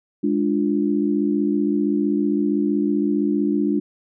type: chord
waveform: sine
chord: D diminished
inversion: second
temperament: equal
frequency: 207.7 / 293.7 / 349.2 Hz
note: Ab3 / D4 / F4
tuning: 0 / 0 / 0 cents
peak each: -22 / -20 / -24 dBFS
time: 0.23-3.8 s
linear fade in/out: 10 ms
effects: none